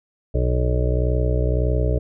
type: harmonic tone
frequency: 61.74 Hz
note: B1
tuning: in tune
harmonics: 1 / 2 / 3 / 5 / 6 / 7 / 8 / 9 / 10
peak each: -19 / -23 / -34 / -31 / -35 / -27 / -39 / -30 / -31 dBFS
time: 0.34-1.99 s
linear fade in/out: 10 ms
effects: none